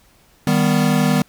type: chord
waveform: square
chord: Eb augmented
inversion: none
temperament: equal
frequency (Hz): 155.56 / 196 / 246.9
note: Eb3 / G3 / B3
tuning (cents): 0 / 0 / 0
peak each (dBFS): -19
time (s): 0.47-1.22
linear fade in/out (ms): 2
effects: pink hiss -54 dBFS RMS until 1.28 s